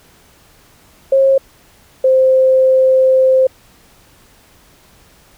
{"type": "tone pair in turn", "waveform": "sine", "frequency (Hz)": [539, 522.4], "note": ["C#5", "C5"], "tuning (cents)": [-49, -3], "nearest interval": "minor second", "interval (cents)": 54, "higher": "first", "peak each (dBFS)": -7, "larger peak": "neither", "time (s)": [[1.12, 1.38], [2.04, 3.47]], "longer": "second", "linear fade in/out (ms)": 5, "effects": ["pink hiss -48 dBFS RMS until 5.37 s"]}